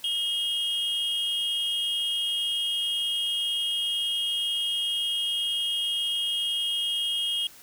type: tone pair together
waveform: triangle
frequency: 2871 / 3249 Hz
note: F7 / G#7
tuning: +47 / -39 cents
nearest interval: major second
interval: 214 cents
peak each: -29 / -25 dBFS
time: 0.04-7.47 s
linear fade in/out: 2 ms
effects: white hiss -50 dBFS RMS until 7.62 s